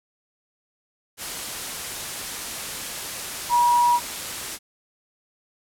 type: tone in noise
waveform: sine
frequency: 962 Hz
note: B5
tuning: 46 cents flat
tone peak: -15 dBFS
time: 3.49-4 s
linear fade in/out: 50 ms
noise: white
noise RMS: -31 dBFS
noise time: 1.17-4.59 s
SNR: +13 dB
effects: low-pass 12000 Hz 12 dB/octave